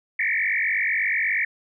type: tone with frequency modulation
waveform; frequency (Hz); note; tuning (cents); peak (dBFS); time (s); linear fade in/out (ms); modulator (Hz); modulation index
sine; 2041; C7; -44; -20; 0.19-1.45; 5; 48.2; 5.6
effects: none